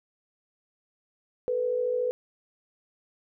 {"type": "tone pair together", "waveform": "sine", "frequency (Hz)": [442.7, 496.4], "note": ["A4", "B4"], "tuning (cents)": [11, 9], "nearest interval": "major second", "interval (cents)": 198, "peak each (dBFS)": [-32, -25], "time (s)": [1.48, 2.11], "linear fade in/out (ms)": 0, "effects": []}